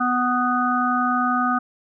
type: harmonic tone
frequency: 248.2 Hz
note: B3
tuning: 9 cents sharp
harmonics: 1 / 3 / 5 / 6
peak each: -23 / -25 / -21 / -27 dBFS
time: 0-1.59 s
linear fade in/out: 10 ms
effects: none